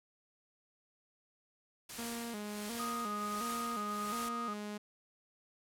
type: noise with tremolo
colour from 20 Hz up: white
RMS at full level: -42 dBFS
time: 1.89-4.29 s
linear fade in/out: 5 ms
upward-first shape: triangle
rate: 1.4 Hz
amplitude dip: 80%
type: tone with vibrato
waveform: sawtooth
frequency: 220.8 Hz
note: A3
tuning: 6 cents sharp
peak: -36 dBFS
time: 1.98-4.78 s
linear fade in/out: 10 ms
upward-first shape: square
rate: 1.4 Hz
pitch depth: 100 cents each way
type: tone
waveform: sine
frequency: 1241 Hz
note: D#6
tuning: 5 cents flat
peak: -37 dBFS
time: 2.79-4.54 s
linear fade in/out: 10 ms
effects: low-pass 12000 Hz 12 dB/octave